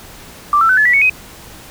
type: tone with pitch steps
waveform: sine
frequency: 1174.7 / 1333.9 / 1514.6 / 1719.9 / 1952.9 / 2218 / 2518 Hz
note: D6 / E6 / F#6 / A6 / B6 / C#7 / D#7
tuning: 0 / +20 / +40 / -40 / -20 / 0 / +20 cents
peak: -8 dBFS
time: 0.53-1.097 s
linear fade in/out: 2 ms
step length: 81 ms
effects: pink hiss -37 dBFS RMS until 1.7 s